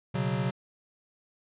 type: chord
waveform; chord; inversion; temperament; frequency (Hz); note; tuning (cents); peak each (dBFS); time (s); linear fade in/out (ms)
square; B suspended second; none; equal; 123.47 / 138.59 / 185; B2 / C#3 / F#3; 0 / 0 / 0; -32; 0.14-0.51; 10
effects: resampled to 8000 Hz